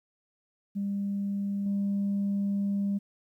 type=tone with level steps; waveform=sine; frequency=199.9 Hz; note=G3; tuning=34 cents sharp; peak=-27 / -24 dBFS; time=0.75-2.99 s; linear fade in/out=20 ms; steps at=1.66 s; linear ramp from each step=2 ms; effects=tanh soft clip ceiling -23 dBFS + 11-bit